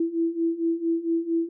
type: beating tone pair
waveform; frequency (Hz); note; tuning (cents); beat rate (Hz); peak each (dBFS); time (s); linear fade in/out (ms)
sine; 329.6 / 334; E4 / E4; 0 / +23; 4.4; -27 / -24; 0-1.49; 5
effects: none